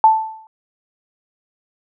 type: tone with exponential decay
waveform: sine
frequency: 880 Hz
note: A5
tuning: in tune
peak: -4 dBFS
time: 0.04-0.47 s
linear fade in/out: 1 ms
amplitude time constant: 92 ms
effects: none